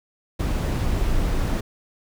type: noise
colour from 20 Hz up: brown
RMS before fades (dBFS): -22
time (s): 0.39-1.61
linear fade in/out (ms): 10
effects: none